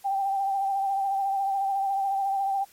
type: tone with vibrato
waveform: sine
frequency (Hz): 785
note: G5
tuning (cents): +2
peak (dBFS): -23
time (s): 0.04-2.65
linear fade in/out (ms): 20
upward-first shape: triangle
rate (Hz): 14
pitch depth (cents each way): 38
effects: white hiss -56 dBFS RMS until 2.72 s + MP3 64 kbps